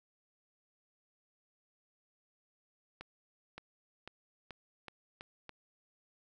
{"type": "accelerating click train", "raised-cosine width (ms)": 0.3, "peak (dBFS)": -29, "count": 7, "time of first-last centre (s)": [3.01, 5.493], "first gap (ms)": 570, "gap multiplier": 0.87, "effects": []}